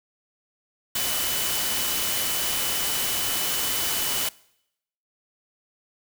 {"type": "tone in noise", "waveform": "sine", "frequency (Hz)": 2989, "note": "F#7", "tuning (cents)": 17, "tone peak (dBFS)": -33, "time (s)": [0.95, 4.29], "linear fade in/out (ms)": 5, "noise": "white", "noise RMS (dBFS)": -26, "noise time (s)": [0.95, 4.29], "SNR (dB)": -10, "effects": ["noise-tail reverb RT60 0.8 s tail -23 dB re dry"]}